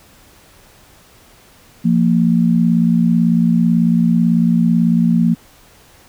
sine tone pair together, 172.61 / 230.7 Hz, F3 / A#3, -20 / -18 cents, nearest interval perfect fourth, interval 502 cents, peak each -13 dBFS, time 1.84-5.35 s, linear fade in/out 20 ms, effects pink hiss -47 dBFS RMS until 6.08 s

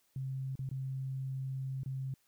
sine tone with dropouts, 133 Hz, C3, 29 cents sharp, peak -35 dBFS, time 0.16-2.14 s, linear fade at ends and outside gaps 2 ms, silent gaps 0.555-0.591 / 0.691-0.713 / 1.834-1.86 s, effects white hiss -73 dBFS RMS until 2.27 s

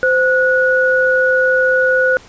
sine tone pair together, 516.4 / 1463 Hz, C5 / F#6, -23 / -20 cents, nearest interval octave + tritone, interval 1803 cents, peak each -13 dBFS, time 0.03-2.17 s, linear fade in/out 0 ms, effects pink hiss -42 dBFS RMS until 2.28 s + resampled to 16000 Hz

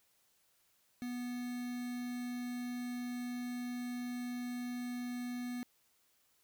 triangle tone with quantisation, 245.5 Hz, B3, 10 cents flat, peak -36 dBFS, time 1.02-5.63 s, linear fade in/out 0 ms, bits 8, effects white hiss -73 dBFS RMS until 6.43 s

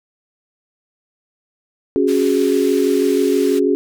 sine chord, C# suspended fourth, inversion none, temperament just, 277.2 / 369.6 / 415.8 Hz, C#4 / F#4 / G#4, 0 / -2 / +2 cents, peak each -17 dBFS, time 1.96-3.75 s, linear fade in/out 0 ms
pink band-pass noise, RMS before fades -34 dBFS, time 2.07-3.6 s, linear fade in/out 20 ms, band 1800 to 15000 Hz, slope 12 dB/octave
effects none

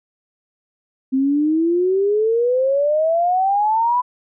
sine exponential sweep, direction up, 260 to 1004 Hz, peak -14 dBFS, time 1.12-4.02 s, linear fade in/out 20 ms, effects none

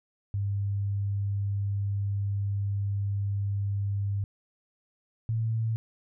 sine tone pair in turn, 100 / 112.25 Hz, G2 / A2, +35 / +35 cents, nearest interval major second, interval 200 cents, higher second, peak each -26 / -25 dBFS, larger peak second, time 0.34-4.24 / 5.29-5.76 s, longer first, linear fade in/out 0 ms, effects none

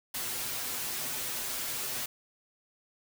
white noise with comb filter, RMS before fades -35 dBFS, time 0.14-2.06 s, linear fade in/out 5 ms, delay 8 ms, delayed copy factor +0.75, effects none

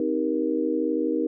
sine chord, C minor seventh, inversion none, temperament just, 261.6 / 314 / 392.4 / 470.9 Hz, C4 / Eb4 / G4 / Bb4, 0 / +16 / +2 / +18 cents, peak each -29 / -25 / -31 / -27 dBFS, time 0-1.27 s, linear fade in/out 2 ms, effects none

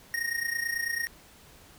square tone with amplitude modulation, 1862 Hz, A#6, 2 cents flat, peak -26 dBFS, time 0.14-1.07 s, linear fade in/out 0 ms, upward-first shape sine, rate 29.1 Hz, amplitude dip 75%, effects pink hiss -54 dBFS RMS until 1.78 s

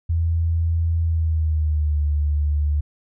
sine tone with pitch glide, 82.9 to 73.86 Hz, E2 to D2, +10 to +10 cents, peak -17 dBFS, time 0.09-2.81 s, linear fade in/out 10 ms, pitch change -200 cents, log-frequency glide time 1.01-2.01 s, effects none

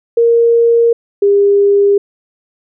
sine tone pair in turn, 466.2 / 402.6 Hz, A#4 / G4, 0 / +46 cents, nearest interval minor third, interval 254 cents, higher first, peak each -6 dBFS, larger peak neither, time 0.17-0.93 / 1.22-1.98 s, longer neither, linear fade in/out 5 ms, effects none

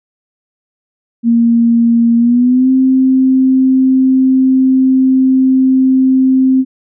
sine tone with pitch glide, 233.1 to 261.6 Hz, A#3 to C4, 0 to 0 cents, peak -6 dBFS, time 1.23-6.65 s, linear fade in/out 50 ms, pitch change +200 cents, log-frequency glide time 2.17-2.7 s, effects none

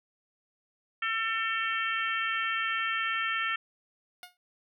harmonic tone, 448.6 Hz, A4, 34 cents sharp, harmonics 3 / 4 / 5 / 6 / 7, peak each -32 / -32 / -36 / -36 / -38 dBFS, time 1.02-3.56 s, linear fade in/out 5 ms
10% pulse tone with exponential decay, 719 Hz, F#5, 50 cents flat, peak -32 dBFS, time 4.23-4.37 s, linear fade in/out 1 ms, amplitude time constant 29 ms
effects none

